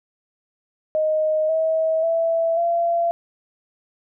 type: tone with pitch steps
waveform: sine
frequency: 622 / 641.3 / 661.3 / 681.8 Hz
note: D#5 / E5 / E5 / F5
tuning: -1 / -48 / +5 / -42 cents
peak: -17 dBFS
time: 0.95-3.11 s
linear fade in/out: 0 ms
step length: 540 ms
effects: none